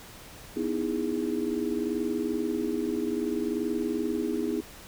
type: chord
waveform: sine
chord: E major seventh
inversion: second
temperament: just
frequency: 247.2 / 309 / 329.6 / 412 Hz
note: B3 / D#4 / E4 / G#4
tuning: +2 / -12 / 0 / -14 cents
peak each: -32 dBFS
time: 0.56-4.61 s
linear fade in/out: 10 ms
effects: pink hiss -47 dBFS RMS until 4.87 s